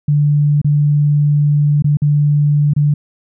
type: tone with dropouts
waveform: sine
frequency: 146.83 Hz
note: D3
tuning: in tune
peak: -9 dBFS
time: 0.08-2.94 s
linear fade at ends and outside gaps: 5 ms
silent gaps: 0.616-0.645 / 1.823-1.843 / 1.971-2.019 / 2.736-2.763 s
effects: none